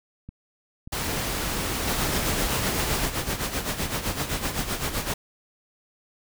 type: click train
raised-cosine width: 5 ms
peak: -26 dBFS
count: 6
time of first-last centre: 0.29-3.214 s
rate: 1.71 Hz
type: noise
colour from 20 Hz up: pink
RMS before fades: -28 dBFS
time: 0.92-3.06 s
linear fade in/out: 10 ms
type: noise with tremolo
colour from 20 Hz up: pink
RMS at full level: -26 dBFS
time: 1.87-5.14 s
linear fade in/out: 5 ms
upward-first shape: sine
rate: 7.8 Hz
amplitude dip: 65%
effects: none